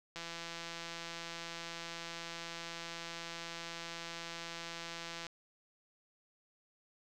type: click train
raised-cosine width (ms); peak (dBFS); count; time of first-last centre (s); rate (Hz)
0.2; -26; 859; 0.16-5.267; 168
effects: none